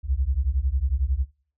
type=beating tone pair; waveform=sine; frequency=61.2 / 72.2 Hz; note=B1 / D2; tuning=-15 / -29 cents; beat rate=11 Hz; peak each=-24 dBFS; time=0.03-1.26 s; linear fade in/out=50 ms; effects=noise-tail reverb RT60 0.4 s tail -18 dB re dry